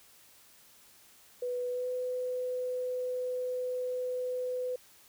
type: tone with pitch glide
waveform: sine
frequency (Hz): 493.9 to 502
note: B4 to B4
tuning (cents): 0 to +28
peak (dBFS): -31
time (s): 1.42-4.76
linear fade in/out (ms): 5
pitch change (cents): +28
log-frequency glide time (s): 1.7-1.88
effects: white hiss -59 dBFS RMS until 5.08 s